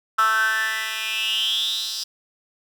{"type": "tone with high-pass filter sweep", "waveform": "10% pulse", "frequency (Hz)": 220, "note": "A3", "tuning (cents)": 0, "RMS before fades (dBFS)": -23, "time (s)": [0.18, 2.04], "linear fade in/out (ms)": 10, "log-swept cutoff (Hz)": [1300, 4700], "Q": 9.1, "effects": []}